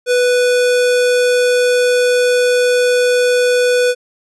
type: tone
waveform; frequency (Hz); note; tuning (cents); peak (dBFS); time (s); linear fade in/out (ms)
square; 493.9; B4; 0; -11; 0.06-3.95; 50
effects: resampled to 24000 Hz